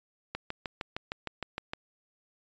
click train, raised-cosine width 0.3 ms, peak -18 dBFS, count 10, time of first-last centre 0.35-1.735 s, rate 6.5 Hz, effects resampled to 16000 Hz

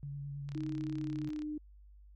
sine tone with vibrato, 141.4 Hz, C#3, 35 cents sharp, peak -39 dBFS, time 0.03-1.29 s, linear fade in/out 0 ms, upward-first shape triangle, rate 9.4 Hz, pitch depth 24 cents each way
click train, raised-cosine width 0.2 ms, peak -35 dBFS, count 33, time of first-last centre 0.49-1.42 s, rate 34.4 Hz
sine tone with pitch glide, 311.1 to 301.9 Hz, D#4 to D4, 0 to +48 cents, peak -36 dBFS, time 0.55-1.58 s, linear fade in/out 5 ms, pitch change -52 cents, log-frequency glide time 0.91-1.45 s
effects added 50 Hz sine -54 dBFS peak until 2.15 s

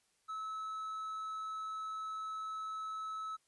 triangle tone, 1298 Hz, E6, 27 cents flat, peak -37 dBFS, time 0.28-3.37 s, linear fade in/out 20 ms, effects white hiss -75 dBFS RMS until 3.47 s + resampled to 24000 Hz

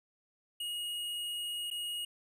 square tone with dropouts, 2879 Hz, F#7, 48 cents flat, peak -36 dBFS, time 0.6-2.05 s, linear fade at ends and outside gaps 5 ms, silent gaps 1.703-1.711 s, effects none

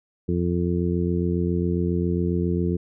harmonic tone, 87.31 Hz, F2, in tune, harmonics 1 / 2 / 3 / 4 / 5, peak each -26 / -24 / -30 / -27 / -31 dBFS, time 0.28-2.77 s, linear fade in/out 10 ms, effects none

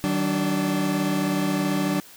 40% pulse tone cluster, 155.8 / 189.7 / 292.9 Hz, D#3 / F#3 / D4, +3 / +43 / -5 cents, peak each -30 / -24 / -24 dBFS, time 0.04-2 s, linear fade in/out 0 ms, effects white hiss -47 dBFS RMS until 2.16 s

